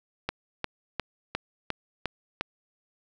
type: click train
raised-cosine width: 0.3 ms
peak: -12 dBFS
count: 7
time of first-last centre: 0.29-2.41 s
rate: 2.83 Hz
effects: none